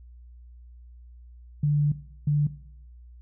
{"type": "tone bursts at uneven times", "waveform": "sine", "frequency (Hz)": 146.83, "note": "D3", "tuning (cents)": 0, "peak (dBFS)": -19, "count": 2, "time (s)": [[1.63, 1.92], [2.27, 2.47]], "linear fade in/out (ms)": 5, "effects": ["noise-tail reverb RT60 0.7 s tail -17 dB re dry", "added 60 Hz sine -45 dBFS peak until 3.21 s"]}